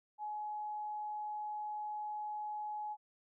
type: tone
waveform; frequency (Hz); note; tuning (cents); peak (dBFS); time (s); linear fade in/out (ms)
sine; 844; G#5; +28; -38; 0.18-2.97; 50
effects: none